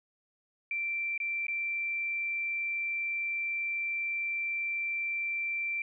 sine tone with dropouts, 2349 Hz, D7, in tune, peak -30 dBFS, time 0.71-5.82 s, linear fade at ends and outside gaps 2 ms, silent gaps 1.178-1.201 / 1.468-1.482 s, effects none

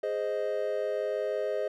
triangle chord, Ab major, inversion none, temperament equal with one note detuned, 415.3 / 521.4 / 622.3 Hz, Ab4 / C5 / Eb5, 0 / -6 / 0 cents, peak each -31 / -31 / -30 dBFS, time 0.03-1.68 s, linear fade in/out 5 ms, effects none

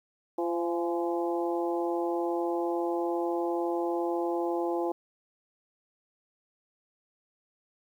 harmonic tone with a mistuned harmonic, 171.8 Hz, F3, 28 cents flat, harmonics 2 / 3 / 4 / 5 / 6, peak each -29 / -34 / -36 / -35 / -43 dBFS, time 0.38-4.92 s, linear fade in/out 5 ms, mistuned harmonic 5, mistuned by -36 cents, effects 10-bit

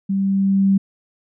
sine tone with level ramp, 195.1 Hz, G3, 8 cents flat, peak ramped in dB -17 to -11 dBFS, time 0.09-0.78 s, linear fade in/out 10 ms, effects none

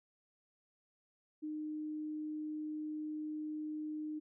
sine tone, 306 Hz, D#4, 29 cents flat, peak -38 dBFS, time 1.42-4.2 s, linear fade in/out 20 ms, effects none

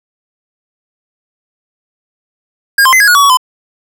square tone with pitch steps, 1621 / 1048 / 2049 / 1656 / 1449 / 1134 / 1123 / 1018 Hz, G#6 / C6 / C7 / G#6 / F#6 / C#6 / C#6 / C6, -42 / +2 / -37 / -5 / -37 / +39 / +22 / -48 cents, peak -5 dBFS, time 2.78-3.372 s, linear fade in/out 5 ms, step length 74 ms, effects none

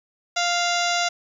harmonic tone with a mistuned harmonic, 698.5 Hz, F5, in tune, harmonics 1 / 2 / 3 / 4 / 5 / 6 / 7 / 8 / 9 / 10, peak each -24 / -27 / -29 / -30 / -31 / -32 / -32 / -33 / -34 / -34 dBFS, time 0.36-1.09 s, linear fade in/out 10 ms, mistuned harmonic 6, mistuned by -99 cents, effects 9-bit

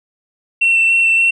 sine tone with vibrato, 2700 Hz, E7, 41 cents sharp, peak -8 dBFS, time 0.61-1.31 s, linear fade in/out 10 ms, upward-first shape square, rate 3.5 Hz, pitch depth 9 cents each way, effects tanh soft clip ceiling -7 dBFS

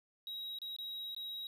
triangle tone with dropouts, 3829 Hz, A#7, 46 cents sharp, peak -39 dBFS, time 0.27-1.47 s, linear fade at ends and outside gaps 1 ms, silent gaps 0.587-0.617 / 0.764-0.786 / 1.148-1.164 s, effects none

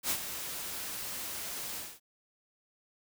white noise with ADSR envelope, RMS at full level -29 dBFS, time 0.03-2 s, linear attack 71 ms, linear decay 73 ms, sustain -10 dB, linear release 240 ms, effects none

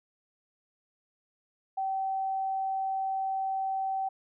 sine tone, 770 Hz, G5, 31 cents flat, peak -28 dBFS, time 1.77-4.09 s, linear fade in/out 10 ms, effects none

